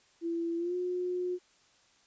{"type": "tone with pitch glide", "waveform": "sine", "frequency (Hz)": [336, 360.1], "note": ["E4", "F#4"], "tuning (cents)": [33, -47], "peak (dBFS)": -30, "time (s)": [0.21, 1.39], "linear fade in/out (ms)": 50, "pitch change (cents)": 120, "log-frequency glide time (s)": [0.57, 0.75], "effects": ["white hiss -65 dBFS RMS until 2.06 s", "resampled to 16000 Hz"]}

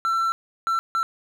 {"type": "tone bursts at uneven times", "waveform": "triangle", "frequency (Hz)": 1344, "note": "E6", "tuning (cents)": 33, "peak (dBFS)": -18, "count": 3, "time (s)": [[0.05, 0.32], [0.67, 0.79], [0.95, 1.03]], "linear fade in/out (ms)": 0, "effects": []}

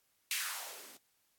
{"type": "noise with band-pass filter sweep", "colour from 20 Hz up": "violet", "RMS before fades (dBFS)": -41, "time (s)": [0.31, 0.97], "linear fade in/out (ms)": 2, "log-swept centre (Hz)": [2400, 210], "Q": 2.4, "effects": ["white hiss -75 dBFS RMS until 1.38 s", "AAC 64 kbps"]}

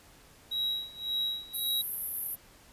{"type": "tone with tremolo", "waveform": "triangle", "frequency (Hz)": 3854, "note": "B7", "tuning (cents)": -43, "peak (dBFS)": -26, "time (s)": [0.51, 1.82], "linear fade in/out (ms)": 10, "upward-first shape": "sine", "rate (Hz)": 1.8, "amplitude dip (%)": 90}
{"type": "band-pass noise", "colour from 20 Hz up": "pink", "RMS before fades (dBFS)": -36, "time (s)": [1.53, 2.36], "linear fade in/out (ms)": 20, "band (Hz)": [11000, 13000], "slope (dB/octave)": 96}
{"effects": ["pink hiss -57 dBFS RMS until 2.72 s", "resampled to 32000 Hz"]}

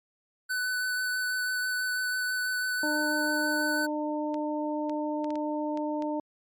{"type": "tone with vibrato", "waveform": "square", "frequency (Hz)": 1500, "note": "F#6", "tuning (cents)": 23, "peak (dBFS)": -28, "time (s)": [0.49, 3.87], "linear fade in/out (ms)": 20, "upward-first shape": "sine", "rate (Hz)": 6.1, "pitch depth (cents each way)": 12}
{"type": "harmonic tone", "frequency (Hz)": 301.2, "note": "D4", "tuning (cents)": 44, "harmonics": [1, 2, 3], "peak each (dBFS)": [-30, -33, -35], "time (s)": [2.83, 6.2], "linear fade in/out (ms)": 2}
{"type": "clicks", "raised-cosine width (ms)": 0.2, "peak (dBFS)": -27, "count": 7, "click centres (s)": [4.343, 4.896, 5.244, 5.305, 5.356, 5.774, 6.023]}
{"effects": ["MP3 64 kbps"]}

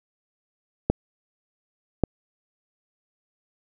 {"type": "clicks", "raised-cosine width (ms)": 2, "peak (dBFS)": -5, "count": 2, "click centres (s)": [0.9, 2.037], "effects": []}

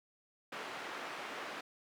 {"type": "band-pass noise", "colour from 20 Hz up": "white", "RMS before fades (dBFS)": -44, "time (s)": [0.52, 1.61], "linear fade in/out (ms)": 5, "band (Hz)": [290, 1900], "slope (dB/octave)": 12, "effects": []}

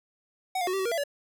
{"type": "tone with pitch steps", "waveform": "square", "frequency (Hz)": [750, 706, 368.8, 387.7, 379, 471.2, 669, 571], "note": ["F#5", "F5", "F#4", "G4", "F#4", "A#4", "E5", "D5"], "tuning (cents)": [23, 19, -6, -19, 42, 19, 25, -49], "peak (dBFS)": -27, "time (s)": [0.55, 1.038], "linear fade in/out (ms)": 5, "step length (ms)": 61, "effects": []}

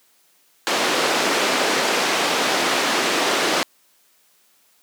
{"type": "band-pass noise", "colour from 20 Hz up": "pink", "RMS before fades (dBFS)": -20, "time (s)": [0.67, 3.63], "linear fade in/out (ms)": 0, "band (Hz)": [310, 5700], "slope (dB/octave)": 12, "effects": ["white hiss -59 dBFS RMS until 4.82 s", "high-pass 200 Hz 12 dB/octave"]}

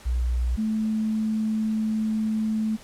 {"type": "tone pair in turn", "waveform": "sine", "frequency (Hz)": [61, 218.1], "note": ["B1", "A3"], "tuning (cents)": [-21, -15], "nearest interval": "octave + minor seventh", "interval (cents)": 2206, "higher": "second", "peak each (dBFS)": [-21, -22], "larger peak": "first", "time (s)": [[0.05, 0.57], [0.57, 2.77]], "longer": "second", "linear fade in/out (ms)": 20, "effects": ["pink hiss -48 dBFS RMS until 2.83 s", "low-pass 11000 Hz 12 dB/octave"]}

